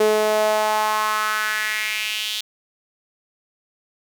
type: tone with high-pass filter sweep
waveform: sawtooth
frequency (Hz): 214.3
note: A3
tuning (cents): -45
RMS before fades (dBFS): -21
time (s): 0-2.41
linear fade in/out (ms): 5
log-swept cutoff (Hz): 430 to 3500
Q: 3.5
effects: none